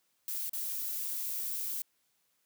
violet noise with dropouts, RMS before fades -36 dBFS, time 0.28-1.82 s, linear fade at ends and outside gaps 1 ms, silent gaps 0.495-0.532 s, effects white hiss -75 dBFS RMS until 2.45 s + high-pass 80 Hz 12 dB/octave

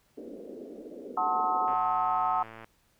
white band-pass noise, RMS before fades -43 dBFS, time 0.17-1.74 s, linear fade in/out 5 ms, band 220 to 540 Hz, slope 48 dB/octave
sine chord, F# diminished seventh, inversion none, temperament just, 740 / 888 / 1065.6 / 1278.7 Hz, F#5 / A5 / C6 / Eb6, 0 / +16 / +31 / +47 cents, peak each -29 / -30 / -32 / -30 dBFS, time 1.17-2.43 s, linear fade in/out 5 ms
click train, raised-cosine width 0.5 ms, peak -30 dBFS, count 109, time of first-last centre 1.68-2.644 s, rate 112 Hz
effects pink hiss -68 dBFS RMS until 2.99 s

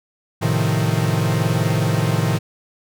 45% pulse chord, F dominant seventh, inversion first, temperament equal, 110 / 130.81 / 155.56 / 174.61 Hz, A2 / C3 / Eb3 / F3, 0 / 0 / 0 / 0 cents, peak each -21 / -23 / -21 / -25 dBFS, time 0.41-2.39 s, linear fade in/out 20 ms, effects none

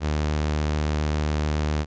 sawtooth tone with vibrato, 75.6 Hz, D#2, 49 cents flat, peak -18 dBFS, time 0-1.86 s, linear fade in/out 50 ms, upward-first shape triangle, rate 15 Hz, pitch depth 9 cents each way, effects resampled to 16000 Hz

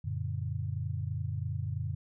sine chord, Gb augmented, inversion none, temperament just, 92.5 / 115.62 / 144.53 Hz, Gb2 / Bb2 / D3, 0 / -14 / -27 cents, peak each -35 / -36 / -37 dBFS, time 0.04-1.95 s, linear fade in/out 10 ms, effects none

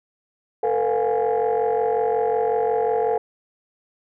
sine tone cluster, 446.6 / 492.1 / 709 / 827 Hz, A4 / B4 / F5 / G#5, +26 / -6 / +26 / -8 cents, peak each -20 / -23 / -24 / -25 dBFS, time 0.63-3.18 s, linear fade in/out 5 ms, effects tanh soft clip ceiling -13 dBFS

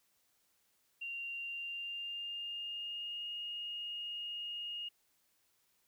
sine tone with pitch glide, 2770 to 2856 Hz, F7 to F7, -15 to +38 cents, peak -39 dBFS, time 1.01-4.89 s, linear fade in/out 10 ms, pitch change +53 cents, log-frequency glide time 1.36-3.28 s, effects white hiss -75 dBFS RMS until 5.87 s

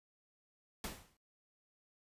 pink noise with exponential decay, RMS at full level -39 dBFS, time 0.84-1.17 s, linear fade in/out 2 ms, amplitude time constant 71 ms, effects noise-tail reverb RT60 0.1 s tail -19 dB re dry + resampled to 32000 Hz

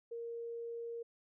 sine tone, 466.2 Hz, A#4, in tune, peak -40 dBFS, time 0.11-1.03 s, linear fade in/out 10 ms, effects none

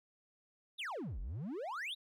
triangle exponential two-way sweep, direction down then up, 3974 to 41.2 to 3974 Hz, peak -37 dBFS, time 0.78-1.95 s, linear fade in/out 20 ms, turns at 1.2 s, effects none

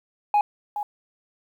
sine tone with echo, 830.6 Hz, G#5, in tune, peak -13 dBFS, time 0.34-0.41 s, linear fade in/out 2 ms, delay 420 ms, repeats 1, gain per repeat -12 dB, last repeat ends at 0.83 s, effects tanh soft clip ceiling -15 dBFS + 9-bit

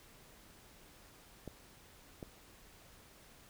clicks, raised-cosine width 2 ms, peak -30 dBFS, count 2, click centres 1.477 / 2.228 s, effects pink hiss -60 dBFS RMS until 3.49 s

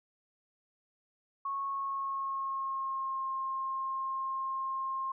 sine tone with pitch glide, 1100 to 1065 Hz, C#6 to C6, -14 to +30 cents, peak -32 dBFS, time 1.45-5.12 s, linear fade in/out 5 ms, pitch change -56 cents, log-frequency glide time 1.63-3.29 s, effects none

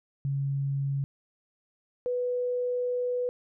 sine tone pair in turn, 138.59 / 493.9 Hz, C#3 / B4, 0 / 0 cents, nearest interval octave + minor seventh, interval 2200 cents, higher second, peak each -26 dBFS, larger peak neither, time 0.25-1.04 / 2.06-3.29 s, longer second, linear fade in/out 0 ms, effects none

